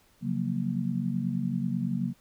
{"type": "chord", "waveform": "sine", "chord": "Gb major seventh", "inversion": "second", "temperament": "equal with one note detuned", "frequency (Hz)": [136.84, 174.61, 185, 233.1], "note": ["Db3", "F3", "Gb3", "Bb3"], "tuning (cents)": [-22, 0, 0, 0], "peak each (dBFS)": [-33, -35, -31, -31], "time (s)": [0.21, 2.14], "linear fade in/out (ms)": 50, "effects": ["pink hiss -63 dBFS RMS until 2.2 s"]}